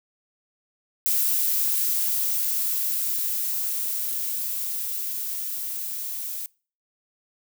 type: noise with level ramp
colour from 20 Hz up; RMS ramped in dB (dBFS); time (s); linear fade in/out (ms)
violet; -22 to -32; 1.06-6.46; 0
effects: noise-tail reverb RT60 0.4 s tail -25 dB re dry